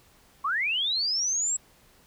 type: linear sweep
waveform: sine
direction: up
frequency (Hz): 1040 to 7750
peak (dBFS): -24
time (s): 0.44-1.57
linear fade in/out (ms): 10
effects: pink hiss -59 dBFS RMS until 2.06 s